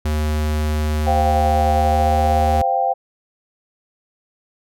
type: tone with pitch glide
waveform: square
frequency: 76.2 to 77.17 Hz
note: D#2 to D#2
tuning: -36 to -14 cents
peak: -18 dBFS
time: 0.05-2.62 s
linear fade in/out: 5 ms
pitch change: +22 cents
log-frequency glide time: 1.73-2.12 s
type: chord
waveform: sine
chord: C suspended fourth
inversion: none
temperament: just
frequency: 523.3 / 697.7 / 784.9 Hz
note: C5 / F5 / G5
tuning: 0 / -2 / +2 cents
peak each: -23 / -20 / -18 dBFS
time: 1.06-2.94 s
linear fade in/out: 20 ms
effects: none